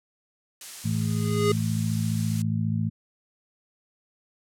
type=noise; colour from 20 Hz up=blue; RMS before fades=-35 dBFS; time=0.61-2.42 s; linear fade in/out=2 ms
type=harmonic tone; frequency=54.7 Hz; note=A1; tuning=9 cents flat; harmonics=2 / 3 / 4; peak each=-26 / -28 / -29 dBFS; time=0.84-2.9 s; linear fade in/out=20 ms
type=tone with exponential growth; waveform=square; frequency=412 Hz; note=G#4; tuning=14 cents flat; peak=-19 dBFS; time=0.87-1.52 s; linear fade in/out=5 ms; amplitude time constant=140 ms
effects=low-pass 9000 Hz 12 dB/octave